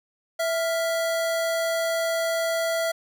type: tone pair together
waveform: square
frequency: 659.3 / 1397 Hz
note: E5 / F6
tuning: 0 / 0 cents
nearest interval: octave + minor second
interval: 1300 cents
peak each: -24 / -33 dBFS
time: 0.39-2.92 s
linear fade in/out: 10 ms
effects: none